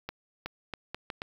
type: accelerating click train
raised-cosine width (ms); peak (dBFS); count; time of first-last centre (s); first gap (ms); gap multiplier
0.3; -19; 6; 0.09-1.219; 370; 0.75
effects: 8-bit